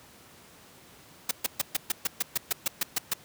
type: noise bursts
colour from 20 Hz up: white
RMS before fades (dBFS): -26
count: 13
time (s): 1.29-3.136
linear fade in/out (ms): 5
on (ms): 22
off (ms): 130
effects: pink hiss -53 dBFS RMS until 3.24 s + high-pass 100 Hz 12 dB/octave